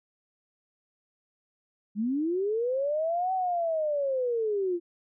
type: linear two-way sweep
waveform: sine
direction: up then down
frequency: 197.4 to 761 to 336.7 Hz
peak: -25 dBFS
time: 1.95-4.8 s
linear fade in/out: 50 ms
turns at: 3.33 s
effects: none